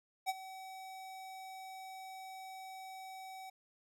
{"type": "tone with ADSR envelope", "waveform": "square", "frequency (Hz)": 760, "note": "F#5", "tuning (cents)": 46, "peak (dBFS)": -31, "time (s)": [0.26, 3.5], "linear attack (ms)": 33, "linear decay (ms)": 32, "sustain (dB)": -16, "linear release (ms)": 7, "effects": []}